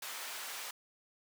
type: high-pass noise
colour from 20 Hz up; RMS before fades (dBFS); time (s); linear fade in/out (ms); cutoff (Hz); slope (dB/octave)
pink; -43; 0.02-0.71; 5; 1000; 12
effects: none